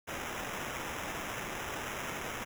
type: noise with sample-and-hold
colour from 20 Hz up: white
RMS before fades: -39 dBFS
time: 0.07-2.45 s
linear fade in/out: 20 ms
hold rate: 4410 Hz
effects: none